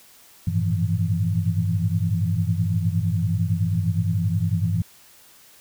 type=tone cluster; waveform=sine; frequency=97.1 / 107.9 / 115.8 / 163.3 / 172.1 Hz; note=G2 / A2 / A#2 / E3 / F3; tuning=-16 / -33 / -11 / -16 / -25 cents; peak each=-23 / -26 / -30 / -25 / -29 dBFS; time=0.47-4.82 s; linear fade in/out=5 ms; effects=white hiss -51 dBFS RMS until 5.6 s